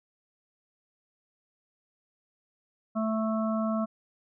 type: harmonic tone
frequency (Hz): 220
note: A3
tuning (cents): 0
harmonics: 1 / 3 / 5 / 6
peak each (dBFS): -27 / -32 / -37 / -38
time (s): 2.95-3.86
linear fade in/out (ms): 20
effects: none